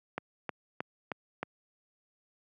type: click train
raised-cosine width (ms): 0.5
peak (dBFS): -18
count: 5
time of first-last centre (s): 0.18-1.43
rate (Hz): 3.2
effects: high-pass 150 Hz 12 dB/octave